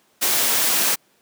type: noise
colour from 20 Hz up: white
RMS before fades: -19 dBFS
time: 0.21-0.96 s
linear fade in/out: 20 ms
effects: pink hiss -60 dBFS RMS until 1.21 s + high-pass 200 Hz 12 dB/octave